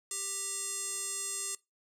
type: tone with band-pass filter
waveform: square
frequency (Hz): 393.8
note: G4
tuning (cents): +8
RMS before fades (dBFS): -37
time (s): 0.11-1.55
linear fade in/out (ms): 2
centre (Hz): 8000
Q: 3.8
effects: noise-tail reverb RT60 0.2 s tail -20 dB re dry